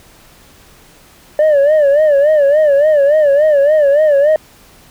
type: tone with vibrato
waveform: sine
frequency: 588 Hz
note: D5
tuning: 2 cents sharp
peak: -4 dBFS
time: 1.39-4.36 s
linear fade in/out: 2 ms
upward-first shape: sine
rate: 3.5 Hz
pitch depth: 110 cents each way
effects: tanh soft clip ceiling -6 dBFS + pink hiss -44 dBFS RMS until 4.9 s